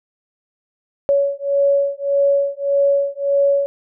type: beating tone pair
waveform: sine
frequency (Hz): 560 / 561.7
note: C#5 / C#5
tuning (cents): +18 / +23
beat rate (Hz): 1.7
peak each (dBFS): -17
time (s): 1.09-3.66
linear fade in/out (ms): 0
effects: none